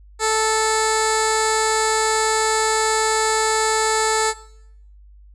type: tone with low-pass filter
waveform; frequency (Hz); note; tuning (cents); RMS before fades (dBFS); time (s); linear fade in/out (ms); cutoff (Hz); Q
15% pulse; 438.6; A4; -6; -19; 0.19-4.34; 50; 8000; 3.2
effects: noise-tail reverb RT60 0.7 s tail -18 dB re dry + added 50 Hz sine -43 dBFS peak until 5.34 s